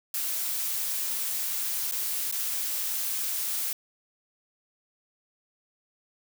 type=noise with dropouts; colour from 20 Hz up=blue; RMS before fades=-30 dBFS; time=0.14-3.73 s; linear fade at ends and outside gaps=2 ms; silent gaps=1.913-1.921 / 2.314-2.324 s; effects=none